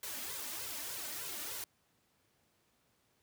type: noise with flanger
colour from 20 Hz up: white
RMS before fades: -42 dBFS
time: 0.03-1.64 s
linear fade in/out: 2 ms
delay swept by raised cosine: 1.9 to 3.4 ms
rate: 3.3 Hz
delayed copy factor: +1
effects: pink hiss -74 dBFS RMS until 3.22 s + high-pass 80 Hz 12 dB/octave